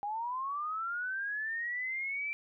sine linear sweep, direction up, 802 to 2349 Hz, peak -33 dBFS, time 0.03-2.33 s, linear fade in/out 0 ms, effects none

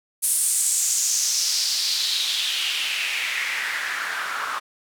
white noise with band-pass filter sweep, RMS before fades -24 dBFS, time 0.22-4.6 s, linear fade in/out 20 ms, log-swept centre 9900 to 1200 Hz, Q 3.4, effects none

